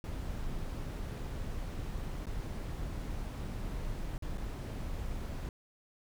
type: noise with dropouts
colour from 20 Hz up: brown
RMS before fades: -38 dBFS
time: 0.04-5.49 s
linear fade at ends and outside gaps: 1 ms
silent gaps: 2.257-2.268 / 4.18-4.223 / 4.375-4.38 s
effects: none